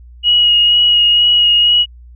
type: tone with vibrato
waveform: sine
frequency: 2892 Hz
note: F#7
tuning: 40 cents flat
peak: -7 dBFS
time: 0.23-1.86 s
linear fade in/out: 50 ms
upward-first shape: sine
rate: 2.1 Hz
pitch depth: 14 cents each way
effects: added 60 Hz sine -35 dBFS peak until 2.15 s